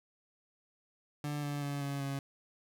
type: tone with pitch steps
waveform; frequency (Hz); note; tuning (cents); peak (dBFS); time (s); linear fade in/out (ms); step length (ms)
30% pulse; 146.83 / 144.64 / 142.49 / 140.36 / 138.27; D3 / D3 / C#3 / C#3 / C#3; 0 / -26 / +48 / +22 / -4; -32; 1.24-2.19; 2; 190
effects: none